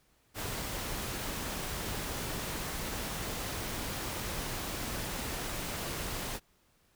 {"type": "noise", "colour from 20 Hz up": "pink", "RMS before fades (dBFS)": -37, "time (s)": [0.34, 6.4], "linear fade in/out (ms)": 50, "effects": ["pink hiss -69 dBFS RMS until 6.95 s"]}